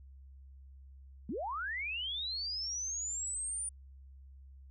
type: linear sweep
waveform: sine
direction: up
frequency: 174.61 to 9397 Hz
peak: -35 dBFS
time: 1.29-3.69 s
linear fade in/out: 2 ms
effects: added 67 Hz sine -51 dBFS peak until 4.7 s